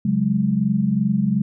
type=chord; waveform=sine; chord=C# suspended fourth; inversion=none; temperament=equal with one note detuned; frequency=137.24 / 185 / 207.7 Hz; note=C#3 / F#3 / G#3; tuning=-17 / 0 / 0 cents; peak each=-24 / -21 / -19 dBFS; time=0.05-1.42 s; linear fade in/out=5 ms; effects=none